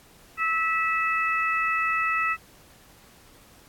harmonic tone, 652 Hz, E5, 19 cents flat, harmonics 2 / 3 / 4, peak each -25 / -27 / -28 dBFS, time 0.37-2.37 s, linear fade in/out 50 ms, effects pink hiss -54 dBFS RMS until 3.68 s + AAC 64 kbps

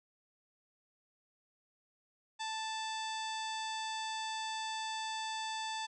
harmonic tone with a mistuned harmonic, 880 Hz, A5, in tune, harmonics 1 / 2 / 3 / 4 / 5 / 6 / 7 / 8 / 9, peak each -39 / -46 / -48 / -44 / -48 / -55 / -52 / -57 / -52 dBFS, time 2.39-5.87 s, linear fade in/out 20 ms, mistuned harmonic 5, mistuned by +71 cents, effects none

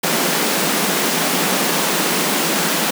pink high-pass noise, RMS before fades -18 dBFS, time 0.03-2.91 s, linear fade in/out 10 ms, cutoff 160 Hz, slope 96 dB/octave, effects none

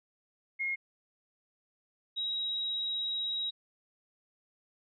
sine tone pair in turn, 2149 / 3829 Hz, C7 / A#7, +46 / +46 cents, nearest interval minor seventh, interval 1000 cents, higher second, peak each -30 / -31 dBFS, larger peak first, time 0.59-0.76 / 2.16-3.51 s, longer second, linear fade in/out 20 ms, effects none

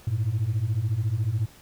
sine beating tone pair, 100.5 / 114.5 Hz, G2 / A#2, +44 / -31 cents, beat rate 14 Hz, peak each -25 / -23 dBFS, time 0.07-1.46 s, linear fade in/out 5 ms, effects tanh soft clip ceiling -19 dBFS + pink hiss -52 dBFS RMS until 1.61 s

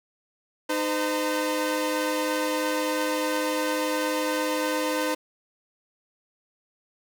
sawtooth tone cluster, 307.2 / 511 / 913 Hz, D#4 / C5 / A#5, -22 / -41 / -36 cents, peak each -24 / -23 / -31 dBFS, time 0.69-5.15 s, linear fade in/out 10 ms, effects none

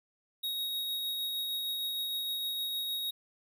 square tone with tremolo, 3770 Hz, A#7, 19 cents sharp, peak -32 dBFS, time 0.43-3.11 s, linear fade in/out 10 ms, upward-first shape triangle, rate 6.5 Hz, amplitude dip 25%, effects none

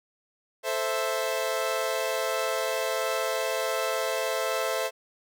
sawtooth chord, A minor, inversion none, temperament equal, 440 / 523.3 / 659.3 Hz, A4 / C5 / E5, 0 / 0 / 0 cents, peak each -29 / -26 / -26 dBFS, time 0.63-4.91 s, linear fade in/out 50 ms, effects none

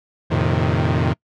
sawtooth chord, F dominant seventh, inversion none, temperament equal with one note detuned, 87.31 / 112.77 / 130.81 / 155.56 Hz, F2 / A2 / C3 / Eb3, 0 / +43 / 0 / 0 cents, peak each -18 dBFS, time 0.3-1.14 s, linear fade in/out 20 ms, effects noise-tail reverb RT60 0.1 s tail -25 dB re dry + low-pass 3000 Hz 12 dB/octave

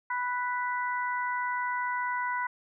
harmonic tone, 493.9 Hz, B4, in tune, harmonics 2 / 3 / 4, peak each -30 / -34 / -36 dBFS, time 0.1-2.47 s, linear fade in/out 5 ms, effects none

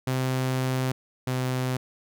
sawtooth tone pair in turn, 129.7 / 128.21 Hz, C3 / C3, -15 / -35 cents, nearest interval unison, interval 20 cents, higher first, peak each -20 / -21 dBFS, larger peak first, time 0.07-0.92 / 1.27-1.77 s, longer first, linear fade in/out 5 ms, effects none

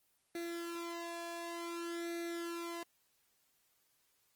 sawtooth tone with flanger, 340 Hz, F4, 46 cents flat, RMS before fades -42 dBFS, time 0.35-2.83 s, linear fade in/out 2 ms, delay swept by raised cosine 0.49 to 1.19 ms, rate 0.55 Hz, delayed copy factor +0.8, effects white hiss -75 dBFS RMS until 4.35 s + Opus 24 kbps

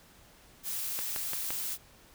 blue noise, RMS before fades -35 dBFS, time 0.63-1.78 s, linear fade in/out 50 ms
click train, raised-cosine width 0.3 ms, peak -20 dBFS, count 4, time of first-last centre 0.99-1.505 s, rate 5.82 Hz
effects pink hiss -58 dBFS RMS until 2.14 s

